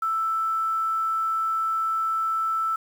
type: tone with quantisation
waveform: sine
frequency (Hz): 1322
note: E6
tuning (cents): +5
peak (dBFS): -22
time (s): 0.02-2.76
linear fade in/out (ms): 5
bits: 8
effects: none